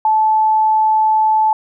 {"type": "tone", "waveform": "sine", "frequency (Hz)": 870, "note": "A5", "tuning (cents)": -20, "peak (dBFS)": -10, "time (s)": [0.05, 1.53], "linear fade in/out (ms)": 2, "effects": []}